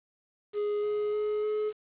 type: tone with pitch steps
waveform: triangle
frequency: 415.3 / 418.7 / 422.1 / 425.5 Hz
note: G#4 / G#4 / G#4 / G#4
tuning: 0 / +14 / +28 / +42 cents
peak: -25 dBFS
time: 0.53-1.73 s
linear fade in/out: 50 ms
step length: 300 ms
effects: resampled to 8000 Hz + 9-bit